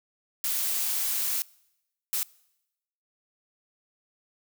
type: noise bursts at uneven times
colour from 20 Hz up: blue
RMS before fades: -28 dBFS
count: 2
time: 0.44-1.42 / 2.13-2.23 s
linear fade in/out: 0 ms
effects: noise-tail reverb RT60 0.9 s tail -24 dB re dry